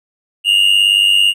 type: tone pair together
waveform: triangle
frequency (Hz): 2790 / 2888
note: F7 / F#7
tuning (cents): -2 / -43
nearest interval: minor second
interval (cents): 59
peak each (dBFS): -10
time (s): 0.44-1.34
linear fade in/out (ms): 50
effects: none